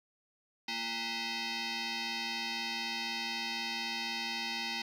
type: tone with frequency modulation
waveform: sine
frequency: 921 Hz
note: A#5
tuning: 21 cents flat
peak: -32 dBFS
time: 0.68-4.82 s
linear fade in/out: 5 ms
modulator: 576 Hz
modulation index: 7.5
effects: tanh soft clip ceiling -32 dBFS + 11-bit